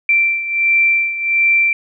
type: beating tone pair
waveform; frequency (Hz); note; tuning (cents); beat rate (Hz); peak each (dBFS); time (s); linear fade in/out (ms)
sine; 2349 / 2350.4; D7 / D7; 0 / +1; 1.4; -13 / -18; 0.09-1.73; 2
effects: none